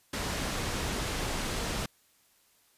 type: low-pass noise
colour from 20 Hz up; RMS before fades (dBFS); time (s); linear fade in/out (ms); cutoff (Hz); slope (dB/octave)
pink; -33; 0.13-1.86; 5; 8800; 12
effects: white hiss -66 dBFS RMS until 2.77 s + resampled to 32000 Hz